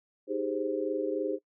sine chord, Ab major seventh, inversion second, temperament equal, 311.1 / 392 / 415.3 / 523.3 Hz, Eb4 / G4 / Ab4 / C5, 0 / 0 / 0 / 0 cents, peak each -34 dBFS, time 0.27-1.39 s, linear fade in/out 50 ms, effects noise-tail reverb RT60 0.1 s tail -21 dB re dry

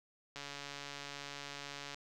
click train, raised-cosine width 0.2 ms, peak -27 dBFS, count 226, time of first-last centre 0.36-1.945 s, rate 142 Hz, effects none

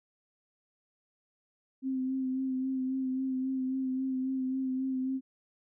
sine tone with vibrato, 261.6 Hz, C4, in tune, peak -29 dBFS, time 1.82-5.21 s, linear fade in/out 50 ms, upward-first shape sine, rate 3.7 Hz, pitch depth 24 cents each way, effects none

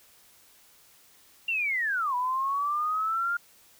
sine linear two-way sweep, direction down then up, 2794 to 975 to 1415 Hz, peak -25 dBFS, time 1.48-3.37 s, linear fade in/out 5 ms, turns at 2.15 s, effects white hiss -58 dBFS RMS until 3.79 s

